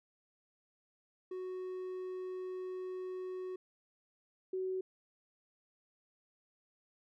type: tone pair in turn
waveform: triangle / sine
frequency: 369.8 / 374.7 Hz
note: F#4 / F#4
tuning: -1 / +22 cents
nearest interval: unison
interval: 23 cents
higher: second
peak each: -37 / -34 dBFS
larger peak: second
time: 1.31-3.56 / 4.53-4.81 s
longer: first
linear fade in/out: 5 ms
effects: none